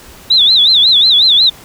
sine tone with vibrato, 3729 Hz, A#7, in tune, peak -5 dBFS, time 0.3-1.5 s, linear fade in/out 10 ms, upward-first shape sine, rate 5.5 Hz, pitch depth 180 cents each way, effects pink hiss -37 dBFS RMS until 1.64 s

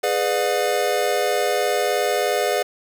square chord, G# diminished seventh, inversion none, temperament just, 415.3 / 498.4 / 598 / 717.6 Hz, G#4 / B4 / D5 / F5, 0 / +16 / +31 / +47 cents, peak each -25 dBFS, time 0.03-2.63 s, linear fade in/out 10 ms, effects none

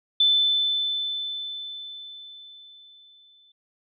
sine tone with exponential decay, 3520 Hz, A7, in tune, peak -15 dBFS, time 0.2-3.52 s, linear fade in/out 5 ms, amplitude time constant 720 ms, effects none

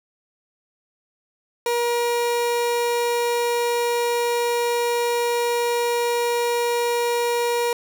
30% pulse tone, 476.3 Hz, A#4, 37 cents sharp, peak -17 dBFS, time 1.66-7.73 s, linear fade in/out 2 ms, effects none

